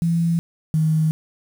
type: tone pair in turn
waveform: sine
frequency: 167.9 / 157.37 Hz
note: E3 / D#3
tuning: +32 / +20 cents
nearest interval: minor second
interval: 112 cents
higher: first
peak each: -16 / -15 dBFS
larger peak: second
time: 0.02-0.39 / 0.74-1.11 s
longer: neither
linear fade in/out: 0 ms
effects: 7-bit